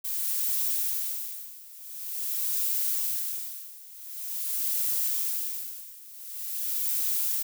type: noise with tremolo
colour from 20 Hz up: violet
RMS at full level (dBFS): -27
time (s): 0.04-7.43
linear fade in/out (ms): 10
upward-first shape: sine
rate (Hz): 0.46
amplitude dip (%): 90
effects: none